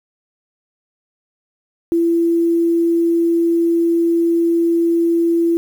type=tone with quantisation; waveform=sine; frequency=336.6 Hz; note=E4; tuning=36 cents sharp; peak=-12 dBFS; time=1.92-5.57 s; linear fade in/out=0 ms; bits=7; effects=none